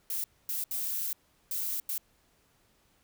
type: noise bursts at uneven times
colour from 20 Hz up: violet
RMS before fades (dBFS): -33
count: 5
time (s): 0.1-0.24 / 0.49-0.64 / 0.71-1.13 / 1.51-1.8 / 1.89-1.98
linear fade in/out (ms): 2
effects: pink hiss -68 dBFS RMS until 3.03 s